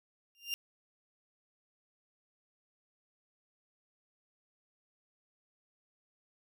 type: tone with exponential growth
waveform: 30% pulse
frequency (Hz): 2794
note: F7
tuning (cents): 0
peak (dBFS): -27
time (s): 0.35-0.54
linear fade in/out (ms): 0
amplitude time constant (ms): 40
effects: none